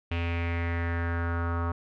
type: tone with low-pass filter sweep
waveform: square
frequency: 85 Hz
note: F2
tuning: 46 cents flat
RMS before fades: -29 dBFS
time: 0.11-1.72 s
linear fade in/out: 5 ms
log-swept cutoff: 2700 to 1200 Hz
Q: 4.5
effects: none